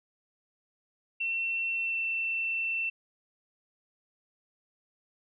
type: tone with pitch glide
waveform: sine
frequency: 2704 to 2685 Hz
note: E7 to E7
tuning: +43 to +31 cents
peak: -28 dBFS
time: 1.2-2.9 s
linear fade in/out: 10 ms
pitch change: -12 cents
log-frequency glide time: 1.76-2 s
effects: none